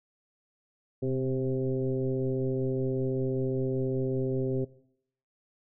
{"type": "tone with frequency modulation", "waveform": "sine", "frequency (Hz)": 261.4, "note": "C4", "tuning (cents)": -1, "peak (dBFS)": -26, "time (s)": [1.02, 4.65], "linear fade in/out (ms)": 10, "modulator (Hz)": 132, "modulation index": 1.6, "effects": ["noise-tail reverb RT60 0.7 s tail -20 dB re dry"]}